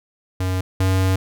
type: tone pair in turn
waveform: square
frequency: 92.8 / 94.26 Hz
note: F#2 / F#2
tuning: +6 / +33 cents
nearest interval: unison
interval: 27 cents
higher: second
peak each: -20 / -16 dBFS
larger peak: second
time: 0.4-0.61 / 0.8-1.16 s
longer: second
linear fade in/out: 5 ms
effects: none